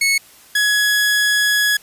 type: tone pair in turn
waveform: sawtooth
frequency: 2200 / 1680.1 Hz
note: C#7 / G#6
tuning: -14 / +20 cents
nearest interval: perfect fourth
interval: 466 cents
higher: first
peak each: -10 dBFS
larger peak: neither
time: 0.01-0.18 / 0.55-1.77 s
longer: second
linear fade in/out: 5 ms
effects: white hiss -46 dBFS RMS until 1.82 s + resampled to 32000 Hz